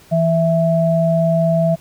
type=tone pair together; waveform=sine; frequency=164.82 / 659.3 Hz; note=E3 / E5; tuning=0 / 0 cents; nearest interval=2 octaves; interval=2400 cents; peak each=-15 dBFS; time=0.11-1.76 s; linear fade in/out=20 ms; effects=pink hiss -47 dBFS RMS until 1.8 s